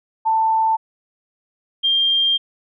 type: tone pair in turn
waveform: sine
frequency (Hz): 888 / 3194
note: A5 / G7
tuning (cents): +16 / +32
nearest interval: octave + minor seventh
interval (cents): 2216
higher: second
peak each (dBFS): -14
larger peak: neither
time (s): 0.25-0.77 / 1.83-2.38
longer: second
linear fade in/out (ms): 20
effects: none